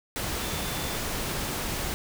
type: tone in noise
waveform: sine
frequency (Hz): 3520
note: A7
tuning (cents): 0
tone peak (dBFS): -42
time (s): 0.41-0.97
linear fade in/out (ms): 0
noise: pink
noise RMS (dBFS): -31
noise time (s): 0.16-1.94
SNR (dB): -14
effects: none